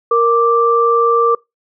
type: tone pair together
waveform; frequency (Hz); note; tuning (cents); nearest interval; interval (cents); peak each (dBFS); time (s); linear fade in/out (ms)
sine; 466.2 / 1174.7; A#4 / D6; 0 / 0; octave + major third; 1600; -12; 0.11-1.35; 5
effects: noise-tail reverb RT60 0.2 s tail -24 dB re dry